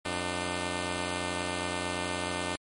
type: tone pair together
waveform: 5% pulse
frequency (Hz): 89.19 / 300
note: F2 / D4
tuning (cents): +37 / +37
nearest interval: octave + major sixth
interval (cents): 2100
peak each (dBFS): -22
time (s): 0.05-2.56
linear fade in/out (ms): 5
effects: MP3 48 kbps